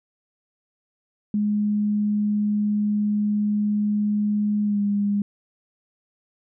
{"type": "tone with pitch glide", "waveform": "sine", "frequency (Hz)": [208.5, 203.4], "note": ["G#3", "G#3"], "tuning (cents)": [7, -36], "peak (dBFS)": -19, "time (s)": [1.34, 5.22], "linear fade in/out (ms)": 2, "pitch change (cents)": -43, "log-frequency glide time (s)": [4.64, 4.8], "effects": []}